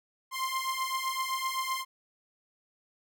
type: beating tone pair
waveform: sawtooth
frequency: 1046.5 / 1054.3 Hz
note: C6 / C6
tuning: 0 / +13 cents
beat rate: 7.8 Hz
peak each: -30 / -29 dBFS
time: 0.31-1.85 s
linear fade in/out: 50 ms
effects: none